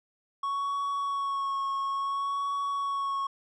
triangle tone with vibrato, 1108.7 Hz, C#6, in tune, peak -26 dBFS, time 0.43-3.27 s, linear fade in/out 5 ms, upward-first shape sine, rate 0.58 Hz, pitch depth 21 cents each way, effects resampled to 24000 Hz

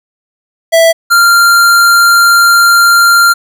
square tone pair in turn, 659.3 / 1389.4 Hz, E5 / F6, 0 / -9 cents, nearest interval octave + minor second, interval 1291 cents, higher second, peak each -4 dBFS, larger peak neither, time 0.72-0.93 / 1.1-3.34 s, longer second, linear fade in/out 20 ms, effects none

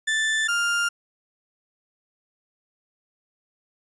35% pulse tone pair in turn, 1762 / 1401.5 Hz, A6 / F6, +2 / +6 cents, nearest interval major third, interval 396 cents, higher first, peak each -19 dBFS, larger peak neither, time 0.07-0.48 / 0.48-0.89 s, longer neither, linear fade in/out 10 ms, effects resampled to 22050 Hz

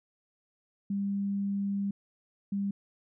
sine tone pair in turn, 199.3 / 199.3 Hz, G3 / G3, +29 / +29 cents, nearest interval unison, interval 0 cents, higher neither, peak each -28 / -28 dBFS, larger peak neither, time 0.9-1.91 / 2.52-2.71 s, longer first, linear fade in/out 5 ms, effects none

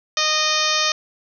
harmonic tone with a mistuned harmonic, 617 Hz, D#5, 15 cents flat, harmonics 1 / 2 / 3 / 4 / 5 / 6 / 7 / 8 / 9 / 10, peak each -29 / -24 / -27 / -26 / -27 / -25 / -27 / -28 / -25 / -27 dBFS, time 0.17-0.92 s, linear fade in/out 2 ms, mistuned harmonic 6, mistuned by -21 cents, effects none

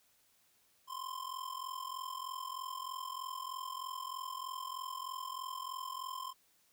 square ring-modulated tone, 1046.5 Hz, C6, in tune, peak -38 dBFS, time 0.87-6.34 s, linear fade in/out 50 ms, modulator 21.6 Hz, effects white hiss -71 dBFS RMS until 6.72 s

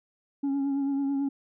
sine tone with vibrato, 277.2 Hz, C#4, in tune, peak -22 dBFS, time 0.43-1.29 s, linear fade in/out 10 ms, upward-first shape triangle, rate 9.1 Hz, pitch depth 36 cents each way, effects tanh soft clip ceiling -24 dBFS

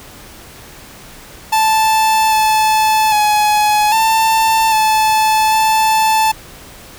45% pulse tone with pitch steps, 878 / 869 / 843 / 890 / 870 / 877 Hz, A5 / A5 / G#5 / A5 / A5 / A5, -4 / -22 / +26 / +20 / -20 / -6 cents, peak -10 dBFS, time 1.52-6.32 s, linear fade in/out 10 ms, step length 800 ms, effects pink hiss -37 dBFS RMS until 6.98 s

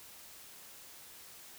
silence, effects white hiss -53 dBFS RMS until 1.58 s

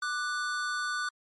square tone pair together, 1184 / 1480 Hz, D6 / F#6, +14 / 0 cents, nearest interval major third, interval 386 cents, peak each -35 / -32 dBFS, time 0.02-1.09 s, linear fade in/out 5 ms, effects low-pass 8000 Hz 12 dB/octave + MP3 48 kbps

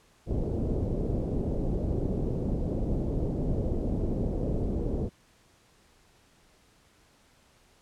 pink low-pass noise, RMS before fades -29 dBFS, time 0.26-5.1 s, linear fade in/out 50 ms, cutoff 510 Hz, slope 24 dB/octave, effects pink hiss -62 dBFS RMS until 7.81 s + low-pass 10000 Hz 12 dB/octave

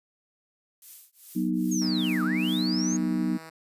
violet noise with tremolo, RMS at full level -41 dBFS, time 0.82-2.72 s, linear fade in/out 2 ms, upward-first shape triangle, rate 2.5 Hz, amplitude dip 100%
sine chord, B major, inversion second, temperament equal with one note detuned, 185 / 243 / 311.1 Hz, F#3 / B3 / D#4, 0 / -28 / 0 cents, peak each -28 dBFS, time 1.35-3.38 s, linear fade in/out 20 ms
sine linear two-way sweep, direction down then up, 6690 to 1174.7 to 6690 Hz, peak -30 dBFS, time 1.71-2.97 s, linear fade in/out 10 ms, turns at 2.23 s
5% pulse tone with pitch glide, 158.6 to 161.37 Hz, D#3 to E3, +33 to -37 cents, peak -31 dBFS, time 1.81-3.5 s, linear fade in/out 10 ms, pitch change +30 cents, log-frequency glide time 2.09-2.42 s
effects resampled to 32000 Hz

